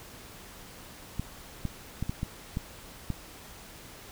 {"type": "clicks", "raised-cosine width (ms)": 5, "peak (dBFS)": -18, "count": 7, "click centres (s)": [1.196, 1.653, 2.026, 2.095, 2.231, 2.571, 3.103], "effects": ["pink hiss -48 dBFS RMS until 4.11 s"]}